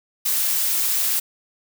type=noise; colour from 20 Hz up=blue; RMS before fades=-21 dBFS; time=0.25-1.2 s; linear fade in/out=10 ms; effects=none